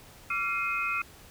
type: tone cluster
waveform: sine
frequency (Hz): 1157 / 1375 / 2128 / 2510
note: D6 / F6 / C7 / D#7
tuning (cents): -26 / -27 / +29 / +15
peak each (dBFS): -37 / -32 / -36 / -30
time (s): 0.3-1.02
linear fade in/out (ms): 5
effects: pink hiss -52 dBFS RMS until 1.3 s